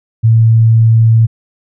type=tone; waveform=sine; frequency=113.1 Hz; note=A2; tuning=48 cents sharp; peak=-4 dBFS; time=0.23-1.27 s; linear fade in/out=20 ms; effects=none